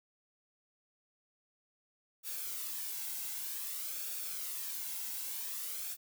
blue noise with flanger, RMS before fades -40 dBFS, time 2.23-5.97 s, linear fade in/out 50 ms, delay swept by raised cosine 0.98 to 1.7 ms, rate 0.53 Hz, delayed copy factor -0.5, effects none

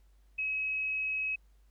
sine tone, 2557 Hz, D#7, 47 cents sharp, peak -30 dBFS, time 0.38-1.36 s, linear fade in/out 10 ms, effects added 50 Hz sine -59 dBFS peak until 1.7 s + pink hiss -75 dBFS RMS until 1.7 s

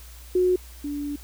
sine tone pair in turn, 364.5 / 289.3 Hz, F#4 / D4, -26 / -26 cents, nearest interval major third, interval 400 cents, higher first, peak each -17 / -27 dBFS, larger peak first, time 0.35-0.56 / 0.84-1.16 s, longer second, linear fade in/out 5 ms, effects added 60 Hz sine -42 dBFS peak until 1.23 s + white hiss -49 dBFS RMS until 1.23 s

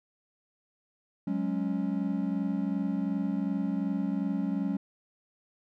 triangle chord, F# suspended second, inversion none, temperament equal, 185 / 207.7 / 277.2 Hz, F#3 / G#3 / C#4, 0 / 0 / 0 cents, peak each -30 dBFS, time 1.27-4.77 s, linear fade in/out 5 ms, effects none

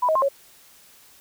sine tone with pitch steps, 989 / 632 / 1062 / 554 Hz, B5 / D#5 / C6 / C#5, +2 / +27 / +25 / -1 cents, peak -17 dBFS, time 0.02-0.288 s, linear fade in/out 10 ms, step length 67 ms, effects white hiss -52 dBFS RMS until 1.2 s

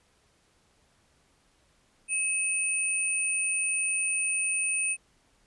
sine tone pair together, 2568 / 9091 Hz, E7 / C#9, -46 / +43 cents, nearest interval octave + minor seventh, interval 2189 cents, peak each -28 dBFS, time 2.08-4.97 s, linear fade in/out 50 ms, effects pink hiss -66 dBFS RMS until 5.46 s + resampled to 24000 Hz

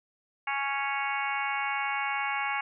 harmonic tone, 277.2 Hz, C#4, in tune, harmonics 3 / 4 / 5 / 6 / 7 / 8 / 9 / 10, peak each -33 / -35 / -39 / -37 / -42 / -33 / -44 / -39 dBFS, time 0.47-2.61 s, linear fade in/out 5 ms, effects none

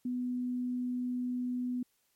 sine tone, 248.3 Hz, B3, 9 cents sharp, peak -31 dBFS, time 0.05-1.83 s, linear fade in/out 5 ms, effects white hiss -74 dBFS RMS until 2.15 s + MP3 64 kbps

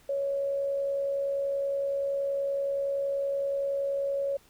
sine tone with amplitude modulation, 556 Hz, C#5, 5 cents sharp, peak -25 dBFS, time 0.09-4.37 s, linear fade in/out 5 ms, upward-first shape sine, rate 70.6 Hz, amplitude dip 30%, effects pink hiss -60 dBFS RMS until 4.49 s

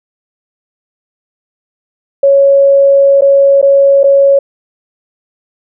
sine tone with dropouts, 554.4 Hz, C#5, in tune, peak -3 dBFS, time 2.23-4.39 s, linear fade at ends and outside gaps 5 ms, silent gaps 3.21-3.219 / 3.615-3.626 / 4.033-4.04 s, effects none

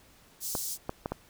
pink high-pass noise, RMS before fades -35 dBFS, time 0.4-0.78 s, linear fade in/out 50 ms, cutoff 5400 Hz, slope 24 dB/octave
clicks, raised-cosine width 1 ms, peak -17 dBFS, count 4, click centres 0.552 / 0.894 / 1.059 / 1.12 s
effects pink hiss -59 dBFS RMS until 1.29 s

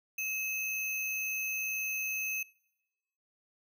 sine tone with sample-and-hold, 2579 Hz, E7, 39 cents flat, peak -32 dBFS, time 0.18-2.43 s, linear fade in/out 5 ms, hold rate 8820 Hz, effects noise-tail reverb RT60 1.0 s tail -24 dB re dry

